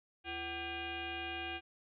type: tone with frequency modulation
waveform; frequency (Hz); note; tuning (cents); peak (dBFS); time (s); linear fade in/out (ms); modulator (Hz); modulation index
sine; 1595; G6; +30; -38; 0.24-1.61; 50; 418; 3.5
effects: none